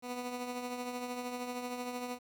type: tone with tremolo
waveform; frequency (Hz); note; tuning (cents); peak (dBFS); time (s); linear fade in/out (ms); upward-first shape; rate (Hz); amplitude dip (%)
15% pulse; 246.9; B3; 0; -29; 0.02-2.19; 50; triangle; 13; 50
effects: 11-bit

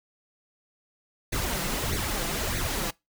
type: noise with flanger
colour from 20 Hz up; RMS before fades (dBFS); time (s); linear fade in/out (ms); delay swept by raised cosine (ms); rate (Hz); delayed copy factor
pink; -29; 1.32-2.91; 10; 0.47 to 5.97; 1.6; +0.7
effects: noise-tail reverb RT60 0.2 s tail -23 dB re dry

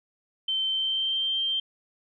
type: tone with pitch glide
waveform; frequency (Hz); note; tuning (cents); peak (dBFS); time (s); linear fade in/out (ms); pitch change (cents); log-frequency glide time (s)
sine; 3100 to 3152; G7 to G7; -20 to +9; -24; 0.48-1.6; 5; +29; 0.68-1.26
effects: none

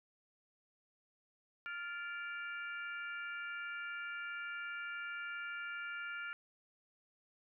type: harmonic tone with a mistuned harmonic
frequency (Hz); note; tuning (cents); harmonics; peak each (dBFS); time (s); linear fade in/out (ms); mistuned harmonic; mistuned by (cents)
466.2; A#4; 0; 3 / 4 / 5 / 6; -42 / -50 / -48 / -53; 1.66-6.33; 0; 4; -120
effects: none

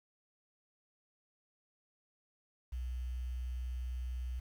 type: tone with quantisation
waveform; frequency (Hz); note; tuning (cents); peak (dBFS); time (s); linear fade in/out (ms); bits
sine; 62.1; B1; +10; -36; 2.72-4.4; 10; 10
effects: none

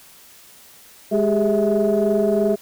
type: tone cluster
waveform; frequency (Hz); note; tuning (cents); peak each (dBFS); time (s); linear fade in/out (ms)
sine; 207 / 394.5 / 417.4 / 651; G#3 / G4 / G#4 / E5; -5 / +11 / +9 / -22; -20; 1.11-2.56; 20
effects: tanh soft clip ceiling -9 dBFS + white hiss -47 dBFS RMS until 2.61 s

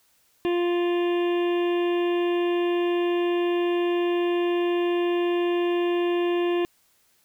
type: harmonic tone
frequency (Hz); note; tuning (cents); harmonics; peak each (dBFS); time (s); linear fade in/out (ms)
349.2; F4; 0; 1 / 2 / 3 / 5 / 6 / 7 / 8 / 9 / 10; -21 / -34 / -36 / -39 / -49 / -41 / -39 / -48 / -47; 0.45-6.65; 0
effects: white hiss -64 dBFS RMS until 7.24 s

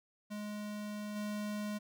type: tone with level steps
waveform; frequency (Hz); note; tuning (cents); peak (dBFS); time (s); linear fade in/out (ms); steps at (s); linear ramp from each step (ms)
square; 209; G#3; +11; -40 / -37; 0.3-1.79; 20; 1.15; 20
effects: none

